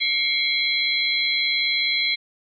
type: tone cluster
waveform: sine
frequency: 2146 / 2285 / 3324 / 4070 Hz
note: C7 / D7 / G#7 / C8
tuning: +43 / -48 / +1 / -49 cents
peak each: -24 / -29 / -26 / -23 dBFS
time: 0-2.16 s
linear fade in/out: 20 ms
effects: none